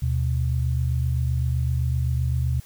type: tone pair together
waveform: sine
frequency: 76.81 / 124.6 Hz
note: D#2 / B2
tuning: -22 / +16 cents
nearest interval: minor sixth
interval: 838 cents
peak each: -23 dBFS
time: 0.02-2.6 s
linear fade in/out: 5 ms
effects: white hiss -51 dBFS RMS until 2.65 s